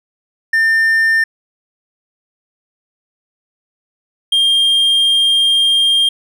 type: tone pair in turn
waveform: triangle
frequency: 1800 / 3207 Hz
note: A6 / G7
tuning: +39 / +39 cents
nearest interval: minor seventh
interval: 1000 cents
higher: second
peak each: -8 dBFS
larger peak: neither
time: 0.53-1.24 / 4.32-6.09 s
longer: second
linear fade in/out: 5 ms
effects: none